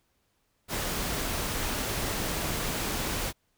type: noise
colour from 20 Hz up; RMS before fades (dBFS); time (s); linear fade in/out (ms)
pink; -31; 0.68-3.33; 50
effects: pink hiss -73 dBFS RMS until 3.57 s